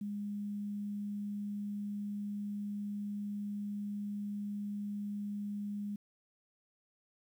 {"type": "tone with quantisation", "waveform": "sine", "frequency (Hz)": 204.9, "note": "G#3", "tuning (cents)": -23, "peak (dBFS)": -36, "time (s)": [0.01, 5.96], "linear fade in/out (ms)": 5, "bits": 11, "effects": []}